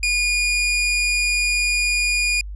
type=tone; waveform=sawtooth; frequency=2439 Hz; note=D#7; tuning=35 cents flat; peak=-14 dBFS; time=0.03-2.41 s; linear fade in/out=2 ms; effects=added 50 Hz sine -29 dBFS peak until 2.55 s + resampled to 22050 Hz